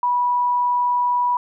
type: tone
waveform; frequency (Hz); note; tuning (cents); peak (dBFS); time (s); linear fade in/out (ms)
sine; 978; B5; -17; -16; 0.03-1.37; 2
effects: none